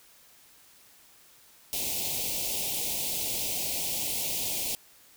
white band-stop noise, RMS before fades -31 dBFS, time 1.73-4.75 s, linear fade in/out 0 ms, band 870 to 2300 Hz, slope 48 dB/octave, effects white hiss -57 dBFS RMS until 5.16 s

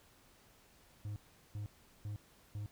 triangle tone bursts, 103.9 Hz, G#2, 1 cent sharp, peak -37 dBFS, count 4, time 1.05-2.66 s, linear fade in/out 0 ms, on 110 ms, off 390 ms, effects pink hiss -65 dBFS RMS until 2.71 s

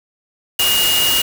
sine tone in noise, 2860 Hz, F7, 41 cents sharp, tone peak -15 dBFS, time 0.59-1.22 s, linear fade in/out 5 ms, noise white, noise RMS -18 dBFS, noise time 0.59-1.22 s, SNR 0 dB, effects none

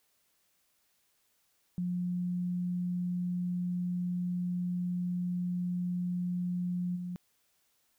sine tone with level steps, 178.1 Hz, F3, 34 cents sharp, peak -30 / -35 dBFS, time 1.78-7.16 s, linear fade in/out 0 ms, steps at 6.95 s, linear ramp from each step 20 ms, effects white hiss -73 dBFS RMS until 7.98 s

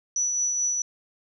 sine tone with tremolo, 5920 Hz, F#8, in tune, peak -21 dBFS, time 0.16-0.82 s, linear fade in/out 2 ms, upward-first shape triangle, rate 4.6 Hz, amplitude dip 35%, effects none

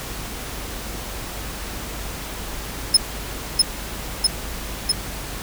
30% pulse tone with echo, 5190 Hz, E8, 28 cents flat, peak -5 dBFS, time 2.94-2.97 s, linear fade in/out 5 ms, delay 650 ms, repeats 3, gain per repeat -2 dB, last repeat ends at 4.92 s, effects added 50 Hz sine -34 dBFS peak until 5.42 s + pink hiss -32 dBFS RMS until 5.42 s

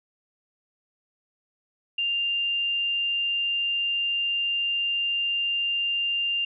sine tone, 2794 Hz, F7, in tune, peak -23 dBFS, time 1.98-6.45 s, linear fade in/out 5 ms, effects none

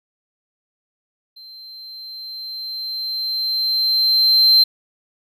triangle tone with level ramp, 4120 Hz, C8, 28 cents flat, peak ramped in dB -37 to -7 dBFS, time 1.36-4.64 s, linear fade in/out 10 ms, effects none

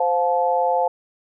sine tone cluster, 520 / 709 / 867 Hz, C5 / F5 / A5, -11 / +26 / -26 cents, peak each -21 dBFS, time 0-0.88 s, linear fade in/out 5 ms, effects none

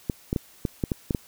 clicks, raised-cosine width 3 ms, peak -11 dBFS, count 8, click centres 0.098 / 0.329 / 0.362 / 0.652 / 0.838 / 0.918 / 1.108 / 1.148 s, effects white hiss -53 dBFS RMS until 1.27 s

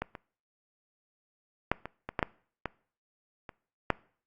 clicks, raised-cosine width 0.5 ms, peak -16 / -26 / -9 / -22 / -20 / -13 / -10 / -16 / -26 / -8 dBFS, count 10, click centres 0.02 / 0.152 / 1.716 / 1.856 / 2.09 / 2.192 / 2.228 / 2.657 / 3.492 / 3.903 s, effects noise-tail reverb RT60 0.5 s tail -23 dB re dry + Opus 48 kbps

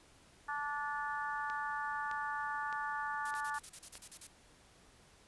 harmonic tone, 291 Hz, D4, 16 cents flat, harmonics 3 / 4 / 5 / 6, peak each -40 / -41 / -42 / -43 dBFS, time 0.48-3.59 s, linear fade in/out 10 ms
click train, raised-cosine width 0.2 ms, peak -31 dBFS, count 5, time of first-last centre 1.5-3.954 s, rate 1.63 Hz
blue noise bursts, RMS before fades -47 dBFS, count 11, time 3.25-4.271 s, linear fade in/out 5 ms, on 61 ms, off 35 ms
effects pink hiss -63 dBFS RMS until 5.27 s + resampled to 24000 Hz

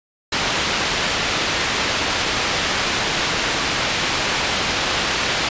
white low-pass noise, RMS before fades -21 dBFS, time 0.32-5.49 s, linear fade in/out 5 ms, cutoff 3800 Hz, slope 12 dB/octave, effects resampled to 16000 Hz

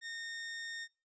sawtooth tone, 1836 Hz, A#6, 27 cents flat, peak -37 dBFS, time 0.01-0.88 s, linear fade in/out 50 ms, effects noise-tail reverb RT60 0.3 s tail -23 dB re dry + resampled to 16000 Hz

